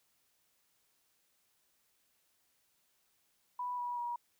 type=tone with pitch steps; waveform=sine; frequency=986 / 971.9 / 957.9 Hz; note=B5 / B5 / A#5; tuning=-3 / -28 / +47 cents; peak=-35 dBFS; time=3.59-4.16 s; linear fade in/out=5 ms; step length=190 ms; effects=white hiss -75 dBFS RMS until 4.39 s